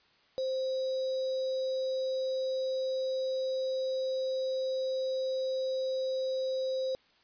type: tone with sample-and-hold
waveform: sine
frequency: 523.3 Hz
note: C5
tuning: in tune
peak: -29 dBFS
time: 0.38-6.95 s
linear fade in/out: 0 ms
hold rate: 4410 Hz
effects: white hiss -65 dBFS RMS until 7.23 s + resampled to 11025 Hz